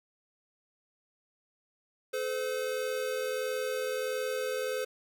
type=tone pair together; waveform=square; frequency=430.5 / 512 Hz; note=A4 / C5; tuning=-38 / -38 cents; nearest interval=minor third; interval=300 cents; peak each=-36 / -33 dBFS; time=2.13-4.85 s; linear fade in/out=10 ms; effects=none